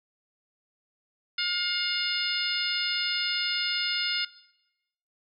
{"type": "harmonic tone with a mistuned harmonic", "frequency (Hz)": 713, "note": "F5", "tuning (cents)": 36, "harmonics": [2, 3, 4, 5, 6, 7], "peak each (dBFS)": [-33, -33, -33, -33, -33, -33], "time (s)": [1.38, 4.25], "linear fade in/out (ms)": 5, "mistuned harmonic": 7, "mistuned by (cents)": 19, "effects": ["noise-tail reverb RT60 0.9 s tail -19 dB re dry"]}